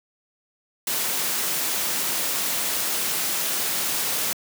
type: noise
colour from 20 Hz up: white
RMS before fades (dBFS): -25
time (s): 0.87-4.33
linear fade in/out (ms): 2
effects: high-pass 150 Hz 12 dB/octave